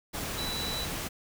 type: tone in noise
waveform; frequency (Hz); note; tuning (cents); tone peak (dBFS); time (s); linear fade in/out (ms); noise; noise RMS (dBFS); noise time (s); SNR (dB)
sine; 3951; B7; 0; -34; 0.37-0.86; 20; pink; -35; 0.13-1.09; -2
effects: none